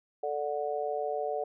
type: harmonic tone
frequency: 146.83 Hz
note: D3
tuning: in tune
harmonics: 3 / 4 / 5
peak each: -34 / -34 / -34 dBFS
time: 0.23-1.44 s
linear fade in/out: 5 ms
effects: none